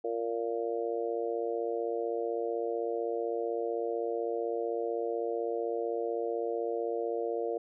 harmonic tone, 115.8 Hz, A#2, 11 cents flat, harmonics 3 / 4 / 5 / 6, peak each -37 / -32 / -38 / -39 dBFS, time 0.04-7.58 s, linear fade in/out 5 ms, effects none

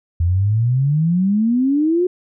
sine exponential sweep, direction up, 82.41 to 369.7 Hz, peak -13 dBFS, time 0.2-2.07 s, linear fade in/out 5 ms, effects none

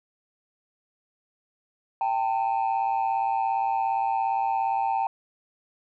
sine tone pair together, 784 / 901.3 Hz, G5 / A5, 0 / +41 cents, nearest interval major second, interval 241 cents, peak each -23 / -24 dBFS, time 2.01-5.07 s, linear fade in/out 2 ms, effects tanh soft clip ceiling -19 dBFS

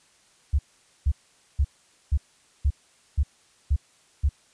sine tone bursts, 70.7 Hz, C#2, 35 cents sharp, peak -17 dBFS, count 8, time 0.53-4.292 s, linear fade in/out 10 ms, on 59 ms, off 470 ms, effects white hiss -60 dBFS RMS until 4.53 s + resampled to 22050 Hz

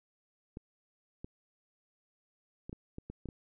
clicks, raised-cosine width 3 ms, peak -29 dBFS, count 8, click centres 0.571 / 1.245 / 2.695 / 2.729 / 2.984 / 3.1 / 3.257 / 3.288 s, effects none

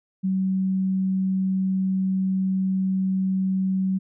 sine tone, 189.5 Hz, F#3, 42 cents sharp, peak -20 dBFS, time 0.23-3.99 s, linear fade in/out 20 ms, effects none

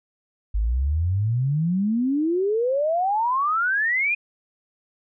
sine exponential sweep, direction up, 49.76 to 2489 Hz, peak -19 dBFS, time 0.54-4.15 s, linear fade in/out 10 ms, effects none

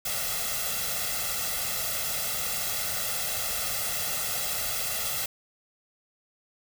white noise with comb filter, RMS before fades -30 dBFS, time 0.05-5.26 s, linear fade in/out 5 ms, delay 1.5 ms, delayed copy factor +0.9, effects none

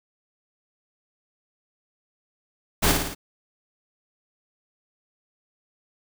pink noise with echo, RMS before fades -19 dBFS, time 2.82-2.93 s, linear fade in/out 20 ms, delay 55 ms, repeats 4, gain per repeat -4 dB, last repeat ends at 3.15 s, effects none

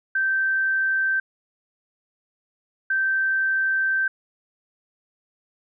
sine tone pair in turn, 1557 / 1557 Hz, G6 / G6, -12 / -12 cents, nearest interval unison, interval 0 cents, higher neither, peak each -19 dBFS, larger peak neither, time 0.15-1.2 / 2.9-4.08 s, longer second, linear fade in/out 5 ms, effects none

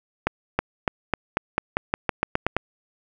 accelerating click train, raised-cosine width 0.5 ms, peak -5 dBFS, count 13, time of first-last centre 0.27-2.566 s, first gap 320 ms, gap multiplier 0.9, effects none

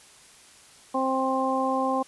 harmonic tone, 263.5 Hz, C4, 12 cents sharp, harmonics 1 / 2 / 3 / 4, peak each -28 / -28 / -28 / -28 dBFS, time 0.94-2.03 s, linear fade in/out 10 ms, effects white hiss -52 dBFS RMS until 2.07 s + resampled to 24000 Hz

